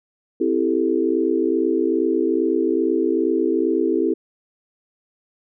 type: chord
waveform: sine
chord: A minor seventh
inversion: first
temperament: equal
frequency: 261.6 / 329.6 / 392 / 440 Hz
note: C4 / E4 / G4 / A4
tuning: 0 / 0 / 0 / 0 cents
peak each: -24 / -20 / -22 / -24 dBFS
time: 0.4-4.14 s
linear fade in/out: 10 ms
effects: none